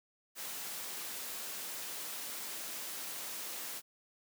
white noise, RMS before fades -42 dBFS, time 0.35-3.82 s, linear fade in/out 50 ms, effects high-pass 200 Hz 12 dB/octave

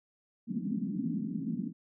white band-pass noise, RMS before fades -34 dBFS, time 0.47-1.73 s, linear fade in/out 50 ms, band 170 to 260 Hz, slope 48 dB/octave, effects none

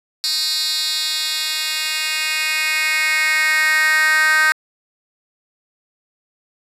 10% pulse tone with high-pass filter sweep, 311.1 Hz, D#4, in tune, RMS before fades -18 dBFS, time 0.24-4.52 s, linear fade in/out 0 ms, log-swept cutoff 4300 to 1600 Hz, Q 3.7, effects resampled to 32000 Hz

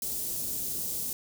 white band-stop noise, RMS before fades -33 dBFS, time 0.02-1.13 s, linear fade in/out 2 ms, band 370 to 6800 Hz, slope 12 dB/octave, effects none

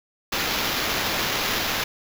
white noise with sample-and-hold, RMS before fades -25 dBFS, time 0.32-1.84 s, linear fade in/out 5 ms, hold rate 8820 Hz, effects none

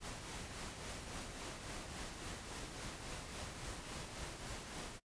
pink noise with tremolo, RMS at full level -45 dBFS, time 0-5 s, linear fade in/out 50 ms, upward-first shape triangle, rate 3.6 Hz, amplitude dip 45%, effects noise-tail reverb RT60 0.1 s tail -21 dB re dry + resampled to 22050 Hz

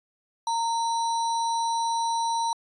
sine tone with sample-and-hold, 921 Hz, A#5, 21 cents flat, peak -23 dBFS, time 0.47-2.53 s, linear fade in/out 2 ms, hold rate 4900 Hz, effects resampled to 22050 Hz

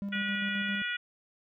triangle tone with tremolo, 200 Hz, G3, 35 cents sharp, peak -30 dBFS, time 0.02-0.82 s, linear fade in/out 0 ms, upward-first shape square, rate 7.5 Hz, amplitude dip 35%
harmonic tone, 484.2 Hz, B4, 34 cents flat, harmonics 3 / 4 / 5 / 6 / 7, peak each -34 / -36 / -38 / -40 / -41 dBFS, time 0.12-0.97 s, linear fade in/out 10 ms
effects none

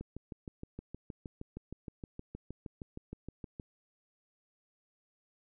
click train, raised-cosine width 3 ms, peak -29 dBFS, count 24, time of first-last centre 0.01-3.598 s, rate 6.41 Hz, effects none

